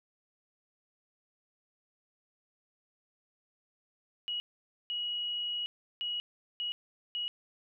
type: tone bursts at uneven times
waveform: sine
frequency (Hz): 2908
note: F#7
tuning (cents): -31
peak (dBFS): -32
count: 5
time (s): 4.28-4.4 / 4.9-5.66 / 6.01-6.2 / 6.6-6.72 / 7.15-7.28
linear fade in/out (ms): 0
effects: none